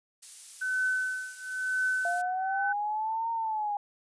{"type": "noise", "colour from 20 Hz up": "violet", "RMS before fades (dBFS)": -40, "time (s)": [0.22, 2.22], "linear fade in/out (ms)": 10}
{"type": "tone with tremolo", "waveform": "sine", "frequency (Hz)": 1515, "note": "F#6", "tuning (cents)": 40, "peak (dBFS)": -24, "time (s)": [0.61, 2.73], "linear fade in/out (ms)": 10, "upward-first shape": "triangle", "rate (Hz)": 1, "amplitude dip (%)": 95}
{"type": "linear two-way sweep", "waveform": "sine", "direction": "up then down", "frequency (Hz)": [689, 923, 812], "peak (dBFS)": -28, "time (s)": [2.05, 3.77], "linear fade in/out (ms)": 2, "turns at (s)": 3.31}
{"effects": ["resampled to 22050 Hz"]}